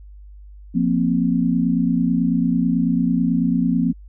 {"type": "chord", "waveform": "sine", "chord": "F suspended fourth", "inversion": "none", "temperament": "just", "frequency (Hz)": [174.61, 232.8, 261.9], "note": ["F3", "Bb3", "C4"], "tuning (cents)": [0, -2, 2], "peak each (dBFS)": -20, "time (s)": [0.74, 3.93], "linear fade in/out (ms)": 20, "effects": ["added 50 Hz sine -38 dBFS peak until 4.08 s"]}